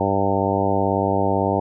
harmonic tone with a mistuned harmonic, 98 Hz, G2, in tune, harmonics 1 / 2 / 3 / 4 / 5 / 6 / 7 / 8 / 9, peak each -26 / -26 / -26 / -26 / -26 / -26 / -26 / -26 / -26 dBFS, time 0-1.6 s, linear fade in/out 5 ms, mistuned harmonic 9, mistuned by +36 cents, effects none

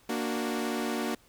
sawtooth chord, Bb augmented, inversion none, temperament equal, 233.1 / 293.7 / 370 Hz, Bb3 / D4 / F#4, 0 / 0 / 0 cents, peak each -28 / -31 / -31 dBFS, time 0.09-1.15 s, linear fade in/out 5 ms, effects pink hiss -61 dBFS RMS until 1.28 s

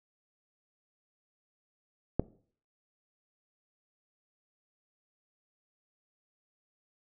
click, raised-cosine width 2 ms, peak -12 dBFS, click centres 2.196 s, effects noise-tail reverb RT60 0.5 s tail -20 dB re dry

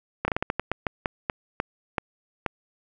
slowing click train, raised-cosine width 0.5 ms, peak -9 dBFS, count 14, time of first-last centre 0.25-2.463 s, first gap 30 ms, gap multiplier 1.26, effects none

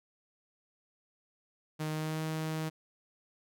sawtooth tone with pitch glide, 155 to 157.89 Hz, D#3 to D#3, -6 to +26 cents, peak -29 dBFS, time 1.79-2.7 s, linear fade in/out 20 ms, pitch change +32 cents, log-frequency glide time 1.91-2.22 s, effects none

